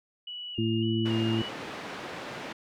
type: tone with vibrato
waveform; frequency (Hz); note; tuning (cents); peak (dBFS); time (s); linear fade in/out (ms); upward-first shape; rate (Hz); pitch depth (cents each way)
sine; 2889; F#7; -42; -36; 0.27-1.49; 5; square; 1.8; 33
type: harmonic tone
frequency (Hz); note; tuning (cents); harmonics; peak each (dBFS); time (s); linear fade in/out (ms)
112.5; A2; +39; 1 / 2 / 3; -29 / -29 / -29; 0.58-1.42; 5
type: band-pass noise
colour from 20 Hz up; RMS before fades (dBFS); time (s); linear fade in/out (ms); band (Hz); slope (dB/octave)
pink; -39; 1.05-2.53; 10; 220 to 3100; 12
effects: none

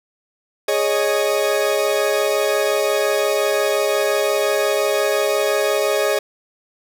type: chord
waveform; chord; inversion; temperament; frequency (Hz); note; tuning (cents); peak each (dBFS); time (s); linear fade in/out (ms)
40% pulse; Ab suspended fourth; none; equal with one note detuned; 415.3 / 554.4 / 620.1; Ab4 / Db5 / Eb5; 0 / 0 / -6; -20; 0.68-6.19; 5
effects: none

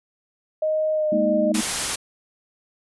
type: tone with pitch glide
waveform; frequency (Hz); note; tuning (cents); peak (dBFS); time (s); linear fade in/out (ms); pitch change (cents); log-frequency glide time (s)
sine; 622.3 to 610.2; D#5 to D#5; 0 to -34; -19; 0.62-1.52; 5; -34; 0.93-1.09
type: chord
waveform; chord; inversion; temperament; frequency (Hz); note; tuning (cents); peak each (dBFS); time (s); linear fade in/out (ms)
sine; Ab suspended second; none; equal with one note detuned; 207.7 / 233.1 / 313.1; Ab3 / Bb3 / Eb4; 0 / 0 / +11; -24 / -25 / -25; 1.12-1.61; 5
type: noise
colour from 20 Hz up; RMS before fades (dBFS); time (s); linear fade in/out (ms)
white; -24; 1.54-1.96; 10
effects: resampled to 24000 Hz

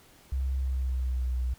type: tone with pitch glide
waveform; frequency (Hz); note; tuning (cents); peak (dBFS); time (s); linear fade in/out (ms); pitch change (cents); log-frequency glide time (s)
sine; 66 to 62.44; C2 to B1; +16 to +20; -26; 0.32-1.54; 5; -96; 0.56-1.31
effects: pink hiss -57 dBFS RMS until 1.58 s

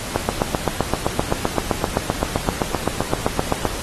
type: click train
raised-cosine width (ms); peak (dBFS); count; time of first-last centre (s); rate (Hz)
1; -3; 28; 0.16-3.653; 7.73
effects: pink hiss -29 dBFS RMS until 3.82 s + AAC 32 kbps

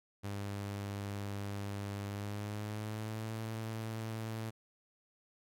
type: tone with pitch glide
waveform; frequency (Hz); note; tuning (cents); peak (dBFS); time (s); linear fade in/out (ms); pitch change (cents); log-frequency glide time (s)
sawtooth; 100.8 to 111.2; G2 to A2; +49 to +19; -34; 0.23-4.51; 20; +170; 2.06-3.34
effects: AAC 64 kbps

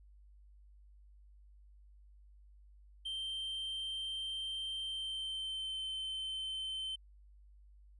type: tone with pitch glide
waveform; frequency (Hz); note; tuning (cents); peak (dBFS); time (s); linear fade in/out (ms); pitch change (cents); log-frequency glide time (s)
triangle; 3136 to 3086; G7 to G7; 0 to -28; -36; 3.05-6.96; 10; -28; 4.8-5.8
effects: added 50 Hz sine -57 dBFS peak until 7.99 s + resampled to 24000 Hz

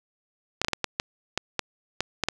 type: clicks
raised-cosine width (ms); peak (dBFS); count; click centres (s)
0.2; -7; 11; 0.616 / 0.647 / 0.684 / 0.733 / 0.843 / 0.999 / 1.376 / 1.593 / 2.006 / 2.237 / 2.286
effects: 8-bit

